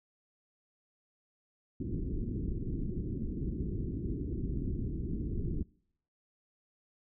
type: low-pass noise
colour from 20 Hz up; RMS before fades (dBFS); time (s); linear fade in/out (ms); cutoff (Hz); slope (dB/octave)
pink; -35; 1.8-5.63; 5; 370; 48
effects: noise-tail reverb RT60 0.7 s tail -26 dB re dry